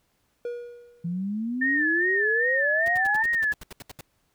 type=tone with exponential decay; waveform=triangle; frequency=480 Hz; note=B4; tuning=49 cents flat; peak=-25 dBFS; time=0.45-1.24 s; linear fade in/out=2 ms; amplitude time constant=170 ms
type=exponential sweep; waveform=sine; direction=up; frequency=166.5 to 895 Hz; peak=-26 dBFS; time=1.04-3.23 s; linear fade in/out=10 ms
type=tone with vibrato; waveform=sine; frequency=1785 Hz; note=A6; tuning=24 cents sharp; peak=-21 dBFS; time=1.61-3.53 s; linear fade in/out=10 ms; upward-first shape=sine; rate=2.5 Hz; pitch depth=86 cents each way
type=noise bursts; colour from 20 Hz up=pink; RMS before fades=-40 dBFS; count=13; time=2.86-4.01 s; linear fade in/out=2 ms; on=22 ms; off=72 ms
effects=pink hiss -70 dBFS RMS until 4.34 s